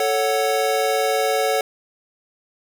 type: chord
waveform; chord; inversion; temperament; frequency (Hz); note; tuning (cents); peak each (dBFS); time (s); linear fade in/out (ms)
square; F# minor; first; equal; 440 / 554.4 / 740; A4 / C#5 / F#5; 0 / 0 / 0; -23; 0-1.61; 2
effects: none